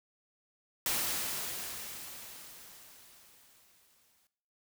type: noise with exponential decay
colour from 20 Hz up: white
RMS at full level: -31 dBFS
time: 0.86-4.27 s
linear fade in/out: 1 ms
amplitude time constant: 740 ms
effects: noise-tail reverb RT60 0.7 s tail -17 dB re dry